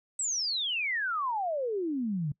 sine exponential sweep, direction down, 8100 to 138.5 Hz, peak -28 dBFS, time 0.19-2.32 s, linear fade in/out 5 ms, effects noise-tail reverb RT60 0.1 s tail -23 dB re dry

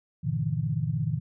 sine chord, E half-diminished seventh, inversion first, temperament just, 98.89 / 118.67 / 148.33 / 164.81 Hz, G2 / Bb2 / D3 / E3, +16 / +31 / +18 / 0 cents, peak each -35 / -30 / -29 / -31 dBFS, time 0.23-1.2 s, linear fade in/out 20 ms, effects none

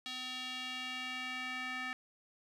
square tone with band-pass filter sweep, 255 Hz, C4, 44 cents flat, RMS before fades -41 dBFS, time 0.06-1.93 s, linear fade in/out 0 ms, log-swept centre 3500 to 2000 Hz, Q 2.4, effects none

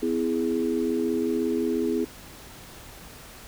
sine chord, E major, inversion second, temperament equal with one note detuned, 253 / 329.6 / 415.3 Hz, B3 / E4 / G#4, +42 / 0 / 0 cents, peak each -27 dBFS, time 0.02-2.05 s, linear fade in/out 10 ms, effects pink hiss -45 dBFS RMS until 3.47 s

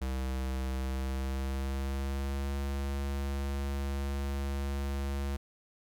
square tone with pitch glide, 65.41 to 69.3 Hz, C2 to C#2, 0 to 0 cents, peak -32 dBFS, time 0.01-5.37 s, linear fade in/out 10 ms, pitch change +100 cents, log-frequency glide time 0.72-2.56 s, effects none

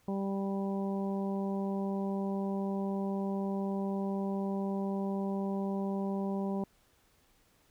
harmonic tone, 196 Hz, G3, in tune, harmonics 1 / 2 / 3 / 4 / 5, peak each -32 / -38 / -42 / -44 / -46 dBFS, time 0.08-6.64 s, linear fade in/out 2 ms, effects pink hiss -68 dBFS RMS until 7.7 s

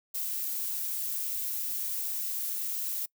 violet noise, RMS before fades -33 dBFS, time 0.14-3.06 s, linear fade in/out 10 ms, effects noise-tail reverb RT60 0.1 s tail -24 dB re dry

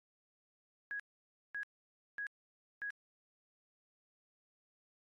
sine tone bursts, 1660 Hz, G#6, 1 cent flat, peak -38 dBFS, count 4, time 0.91-2.904 s, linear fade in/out 0 ms, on 86 ms, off 550 ms, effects AAC 32 kbps

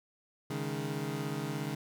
25% pulse chord, C# suspended second, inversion none, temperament equal, 138.59 / 155.56 / 207.7 Hz, C#3 / D#3 / G#3, 0 / 0 / 0 cents, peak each -34 / -34 / -37 dBFS, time 0.5-1.75 s, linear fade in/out 5 ms, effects none

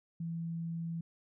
sine tone, 166.4 Hz, E3, 17 cents sharp, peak -35 dBFS, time 0.2-1.01 s, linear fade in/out 5 ms, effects none

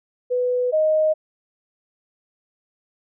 sine tone pair in turn, 496.5 / 622.7 Hz, B4 / D#5, +9 / +1 cents, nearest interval major third, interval 392 cents, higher second, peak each -18 / -15 dBFS, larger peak second, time 0.3-0.72 / 0.72-1.14 s, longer neither, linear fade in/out 20 ms, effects none

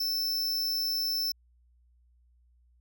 square tone, 5310 Hz, E8, 12 cents sharp, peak -28 dBFS, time 0-1.32 s, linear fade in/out 5 ms, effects added 60 Hz sine -61 dBFS peak until 2.8 s

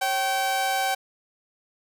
sawtooth tone pair together, 545.2 / 771 Hz, C#5 / G5, -29 / -29 cents, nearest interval tritone, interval 600 cents, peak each -29 / -19 dBFS, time 0.01-0.95 s, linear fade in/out 10 ms, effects none

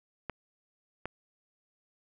clicks, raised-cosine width 0.5 ms, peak -20 dBFS, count 2, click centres 0.297 / 1.056 s, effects none

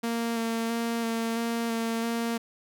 sawtooth tone with vibrato, 230 Hz, A#3, 23 cents flat, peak -23 dBFS, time 0.03-2.38 s, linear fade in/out 10 ms, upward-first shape square, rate 1.5 Hz, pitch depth 14 cents each way, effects none

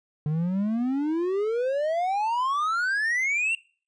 triangle exponential sweep, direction up, 147.4 to 2782 Hz, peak -21 dBFS, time 0.26-3.55 s, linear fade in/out 2 ms, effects noise-tail reverb RT60 0.4 s tail -22 dB re dry + resampled to 22050 Hz

